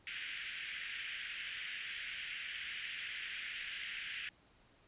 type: band-pass noise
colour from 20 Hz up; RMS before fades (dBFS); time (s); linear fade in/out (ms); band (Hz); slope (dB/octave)
white; -44; 0.07-4.29; 0; 1600 to 3200; 48
effects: pink hiss -67 dBFS RMS until 4.87 s + resampled to 8000 Hz